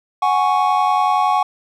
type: chord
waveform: triangle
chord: F# suspended second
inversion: none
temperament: equal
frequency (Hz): 740 / 830.6 / 1108.7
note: F#5 / G#5 / C#6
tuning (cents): 0 / 0 / 0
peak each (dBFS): -16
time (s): 0.22-1.43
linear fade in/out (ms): 5
effects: none